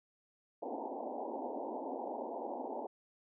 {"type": "band-pass noise", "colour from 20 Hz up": "white", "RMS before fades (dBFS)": -41, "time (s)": [0.62, 2.87], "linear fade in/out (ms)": 10, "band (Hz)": [230, 920], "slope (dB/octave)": 96, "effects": []}